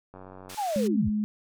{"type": "click train", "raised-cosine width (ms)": 1, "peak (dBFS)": -31, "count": 39, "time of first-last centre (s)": [0.14, 0.545], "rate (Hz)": 93.8}
{"type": "band-pass noise", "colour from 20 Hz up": "white", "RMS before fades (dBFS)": -43, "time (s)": [0.49, 0.88], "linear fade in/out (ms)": 10, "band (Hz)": [1000, 8600], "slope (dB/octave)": 12}
{"type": "linear sweep", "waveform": "sine", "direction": "down", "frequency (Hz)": [880, 44.91], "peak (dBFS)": -26, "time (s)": [0.57, 1.1], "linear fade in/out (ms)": 20}
{"type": "tone", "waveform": "sine", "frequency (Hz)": 211.2, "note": "G#3", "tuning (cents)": 29, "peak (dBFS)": -24, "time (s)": [0.76, 1.24], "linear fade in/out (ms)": 0}
{"effects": []}